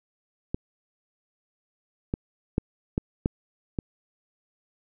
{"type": "clicks", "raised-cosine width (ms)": 3, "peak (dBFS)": [-14, -13, -9, -11, -9, -14], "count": 6, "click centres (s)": [0.545, 2.139, 2.581, 2.979, 3.259, 3.788], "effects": []}